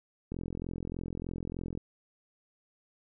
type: click train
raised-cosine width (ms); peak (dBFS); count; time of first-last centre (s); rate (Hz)
3; -24; 64; 0.32-1.775; 43.3
effects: none